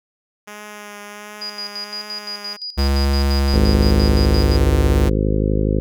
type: tone with vibrato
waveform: 5% pulse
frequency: 207.7 Hz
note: G#3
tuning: in tune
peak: -22 dBFS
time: 0.47-2.57 s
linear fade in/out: 10 ms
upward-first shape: triangle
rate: 1.4 Hz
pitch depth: 21 cents each way
type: tone with tremolo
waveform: sine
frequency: 4900 Hz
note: D#8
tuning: 27 cents flat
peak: -25 dBFS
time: 1.41-4.57 s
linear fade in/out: 10 ms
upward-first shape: square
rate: 5.8 Hz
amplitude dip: 75%
type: tone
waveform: square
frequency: 69.3 Hz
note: C#2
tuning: in tune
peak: -15 dBFS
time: 2.77-5.1 s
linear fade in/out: 20 ms
type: harmonic tone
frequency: 52.1 Hz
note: G#1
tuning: 6 cents sharp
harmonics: 1 / 2 / 3 / 4 / 5 / 6 / 7 / 8 / 9 / 10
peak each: -19 / -22 / -24 / -25 / -26 / -27 / -27 / -28 / -29 / -29 dBFS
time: 3.54-5.8 s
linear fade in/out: 0 ms
effects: none